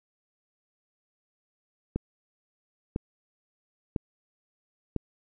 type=click train; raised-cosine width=3 ms; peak=-15 dBFS; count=4; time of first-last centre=1.96-4.963 s; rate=0.999 Hz; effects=none